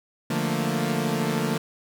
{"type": "chord", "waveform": "sawtooth", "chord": "Bb major seventh", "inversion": "first", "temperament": "equal", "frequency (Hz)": [146.83, 174.61, 220, 233.1], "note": ["D3", "F3", "A3", "Bb3"], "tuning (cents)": [0, 0, 0, 0], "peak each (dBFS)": -25, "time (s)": [0.3, 1.58], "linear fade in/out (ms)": 5, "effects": []}